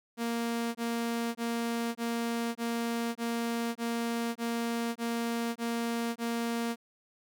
sawtooth tone bursts, 233.1 Hz, A#3, in tune, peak -26 dBFS, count 11, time 0.17-6.76 s, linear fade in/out 50 ms, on 580 ms, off 21 ms, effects none

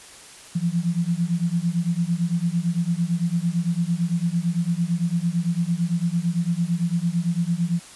sine beating tone pair, 166.8 / 175.7 Hz, E3 / F3, +21 / +11 cents, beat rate 8.9 Hz, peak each -23 dBFS, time 0.55-7.8 s, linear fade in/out 10 ms, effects white hiss -44 dBFS RMS until 7.95 s + resampled to 24000 Hz

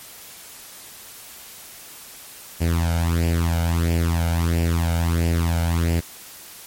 sawtooth tone with flanger, 83.9 Hz, E2, 31 cents sharp, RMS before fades -20 dBFS, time 2.6-6.01 s, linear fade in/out 20 ms, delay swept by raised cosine 0.39 to 1.37 ms, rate 1.5 Hz, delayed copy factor +0.75, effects white hiss -41 dBFS RMS until 6.66 s + MP3 64 kbps

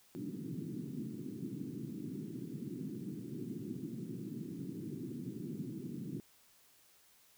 white band-pass noise, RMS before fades -43 dBFS, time 0.15-6.2 s, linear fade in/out 0 ms, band 120 to 340 Hz, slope 48 dB/octave, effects white hiss -66 dBFS RMS until 7.37 s

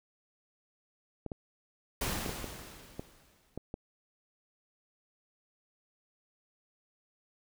clicks, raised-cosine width 2 ms, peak -24 dBFS, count 8, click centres 1.263 / 1.318 / 2.262 / 2.293 / 2.443 / 2.995 / 3.576 / 3.741 s
pink noise with exponential decay, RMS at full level -32 dBFS, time 2.01-3.58 s, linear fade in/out 5 ms, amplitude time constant 340 ms
effects none

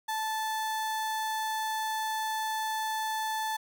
35% pulse tone, 875 Hz, A5, 10 cents flat, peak -28 dBFS, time 0.08-3.57 s, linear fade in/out 10 ms, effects none

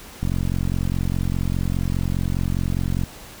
click train, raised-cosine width 5 ms, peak -11 dBFS, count 127, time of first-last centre 0.23-3.036 s, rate 44.9 Hz, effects pink hiss -41 dBFS RMS until 3.4 s

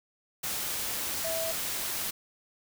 sine tone in noise, 653 Hz, E5, 17 cents flat, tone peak -32 dBFS, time 1.24-1.52 s, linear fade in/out 10 ms, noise white, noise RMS -33 dBFS, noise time 0.43-2.11 s, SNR -2 dB, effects none

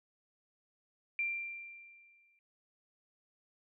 sine tone with exponential decay, 2368 Hz, D7, 14 cents sharp, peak -30 dBFS, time 1.19-2.39 s, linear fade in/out 1 ms, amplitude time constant 260 ms, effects none

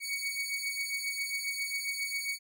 sawtooth beating tone pair, 2234 / 2241.4 Hz, C#7 / C#7, +13 / +19 cents, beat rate 7.4 Hz, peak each -34 / -31 dBFS, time 0-2.39 s, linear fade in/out 50 ms, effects none

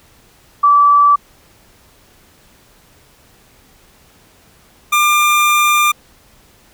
sine / 25% pulse tone pair in turn, 1157 / 1196.4 Hz, D6 / D6, -26 / +32 cents, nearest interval minor second, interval 58 cents, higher second, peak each -6 dBFS, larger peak neither, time 0.63-1.16 / 4.92-5.92 s, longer second, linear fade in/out 10 ms, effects pink hiss -49 dBFS RMS until 6.73 s

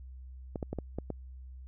clicks, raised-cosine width 2 ms, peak -21 dBFS, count 6, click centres 0.558 / 0.628 / 0.73 / 0.787 / 0.986 / 1.103 s, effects added 64 Hz sine -44 dBFS peak until 1.67 s

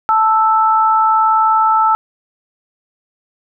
sine tone pair together, 879.3 / 1318.5 Hz, A5 / E6, -1 / 0 cents, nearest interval perfect fifth, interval 701 cents, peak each -12 dBFS, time 0.09-1.95 s, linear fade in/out 0 ms, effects none

